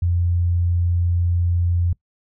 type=tone; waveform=sine; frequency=87 Hz; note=F2; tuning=6 cents flat; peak=-16 dBFS; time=0.02-1.93 s; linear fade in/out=5 ms; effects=noise-tail reverb RT60 0.1 s tail -22 dB re dry